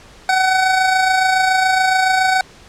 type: tone with amplitude modulation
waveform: 25% pulse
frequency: 753 Hz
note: F#5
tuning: 30 cents sharp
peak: -7 dBFS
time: 0.29-2.41 s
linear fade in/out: 2 ms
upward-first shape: sine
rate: 27.1 Hz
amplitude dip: 40%
effects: pink hiss -43 dBFS RMS until 2.68 s + low-pass 7000 Hz 12 dB/octave